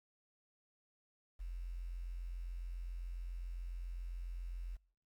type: tone with quantisation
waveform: sine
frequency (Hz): 43.65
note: F1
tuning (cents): 0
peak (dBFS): -40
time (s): 1.39-4.77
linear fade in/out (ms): 20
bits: 11
effects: noise-tail reverb RT60 0.6 s tail -26 dB re dry + MP3 96 kbps